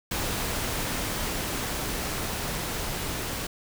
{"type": "noise with level ramp", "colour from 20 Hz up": "pink", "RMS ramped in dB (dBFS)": [-29, -32], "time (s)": [0.11, 3.47], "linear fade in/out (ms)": 5, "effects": []}